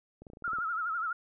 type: clicks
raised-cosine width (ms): 2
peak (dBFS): -35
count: 9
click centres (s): 0.22 / 0.268 / 0.301 / 0.334 / 0.371 / 0.423 / 0.479 / 0.533 / 0.586
type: tone with vibrato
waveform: sine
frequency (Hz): 1348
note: E6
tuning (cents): +38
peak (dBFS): -30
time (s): 0.44-1.13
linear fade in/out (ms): 5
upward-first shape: sine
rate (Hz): 12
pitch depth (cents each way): 100
effects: none